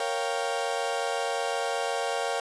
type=chord; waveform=35% pulse; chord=G half-diminished seventh; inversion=first; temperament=equal; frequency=466.2 / 554.4 / 698.5 / 784 Hz; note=Bb4 / Db5 / F5 / G5; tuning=0 / 0 / 0 / 0 cents; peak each=-31 dBFS; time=0-2.4 s; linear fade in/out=2 ms; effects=resampled to 22050 Hz